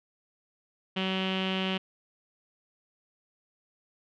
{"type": "tone with low-pass filter", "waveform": "sawtooth", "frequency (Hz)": 189, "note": "F#3", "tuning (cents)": 37, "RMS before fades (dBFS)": -30, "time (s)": [0.96, 1.78], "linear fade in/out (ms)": 10, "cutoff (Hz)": 3000, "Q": 6.7, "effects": []}